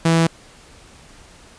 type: tone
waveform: sawtooth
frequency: 164.81 Hz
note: E3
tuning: in tune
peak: -9 dBFS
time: 0.05-0.27 s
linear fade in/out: 5 ms
effects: pink hiss -46 dBFS RMS until 1.58 s + resampled to 22050 Hz